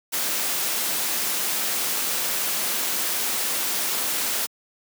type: noise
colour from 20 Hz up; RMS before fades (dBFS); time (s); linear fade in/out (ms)
white; -25; 0.12-4.47; 20
effects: high-pass 200 Hz 12 dB/octave